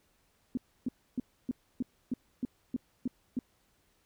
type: tone bursts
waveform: sine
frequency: 249.9 Hz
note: B3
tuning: 21 cents sharp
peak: -28 dBFS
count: 10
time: 0.55-3.39 s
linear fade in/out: 2 ms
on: 23 ms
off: 290 ms
effects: pink hiss -71 dBFS RMS until 4.05 s